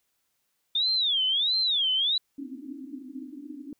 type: tone with vibrato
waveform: sine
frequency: 3544 Hz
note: A7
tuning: 12 cents sharp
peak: -22 dBFS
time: 0.75-2.18 s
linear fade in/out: 5 ms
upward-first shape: sine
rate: 1.5 Hz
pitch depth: 270 cents each way
type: band-pass noise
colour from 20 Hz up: white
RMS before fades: -40 dBFS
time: 2.38-3.73 s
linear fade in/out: 2 ms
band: 260 to 300 Hz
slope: 96 dB/octave
effects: white hiss -75 dBFS RMS until 3.79 s